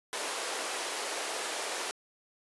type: high-pass noise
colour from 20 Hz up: pink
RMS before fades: -35 dBFS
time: 0.13-1.91 s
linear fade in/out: 0 ms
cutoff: 400 Hz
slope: 24 dB/octave
effects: resampled to 24000 Hz